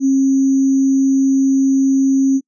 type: tone with sample-and-hold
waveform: sine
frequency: 269.5 Hz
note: C#4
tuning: 49 cents flat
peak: -10 dBFS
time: 0-2.41 s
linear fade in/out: 50 ms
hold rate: 6300 Hz
effects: noise-tail reverb RT60 0.1 s tail -25 dB re dry + resampled to 22050 Hz